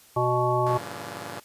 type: harmonic tone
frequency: 123.47 Hz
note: B2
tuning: in tune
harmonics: 1 / 3 / 5 / 7 / 9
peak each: -27 / -27 / -27 / -27 / -27 dBFS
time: 0.16-0.78 s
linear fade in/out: 10 ms
type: chord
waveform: 5% pulse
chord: G diminished seventh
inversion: none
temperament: just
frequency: 98 / 117.6 / 141.12 / 169.34 Hz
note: G2 / Bb2 / Db3 / Fb3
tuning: 0 / +16 / +31 / +47 cents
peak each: -30 dBFS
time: 0.66-1.4 s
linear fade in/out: 5 ms
effects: white hiss -54 dBFS RMS until 1.44 s + resampled to 32000 Hz